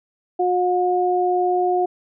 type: tone pair together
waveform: sine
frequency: 361.5 / 720 Hz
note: F#4 / F#5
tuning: -40 / -47 cents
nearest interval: octave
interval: 1193 cents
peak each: -19 dBFS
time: 0.39-1.86 s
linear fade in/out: 10 ms
effects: none